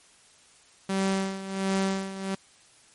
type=tone with tremolo; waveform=sawtooth; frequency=193 Hz; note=G3; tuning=27 cents flat; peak=-19 dBFS; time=0.89-2.35 s; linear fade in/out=5 ms; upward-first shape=sine; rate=1.4 Hz; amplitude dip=75%; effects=white hiss -57 dBFS RMS until 2.94 s + MP3 48 kbps